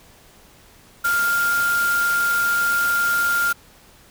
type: tone in noise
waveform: sine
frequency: 1400 Hz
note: F6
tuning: 4 cents sharp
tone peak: -17 dBFS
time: 1.04-3.53 s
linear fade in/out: 10 ms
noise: white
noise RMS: -29 dBFS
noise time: 1.04-3.53 s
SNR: +9 dB
effects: pink hiss -50 dBFS RMS until 4.1 s